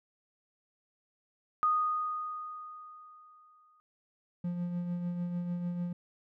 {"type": "tone with exponential decay", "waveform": "sine", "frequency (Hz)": 1238, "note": "D#6", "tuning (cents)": -9, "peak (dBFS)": -23, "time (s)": [1.63, 3.8], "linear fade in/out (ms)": 0, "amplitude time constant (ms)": 470}
{"type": "tone with tremolo", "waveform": "triangle", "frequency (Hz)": 175.4, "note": "F3", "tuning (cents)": 8, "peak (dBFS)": -28, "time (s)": [4.44, 5.93], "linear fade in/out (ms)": 5, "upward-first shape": "triangle", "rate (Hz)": 6.7, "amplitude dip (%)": 45}
{"effects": []}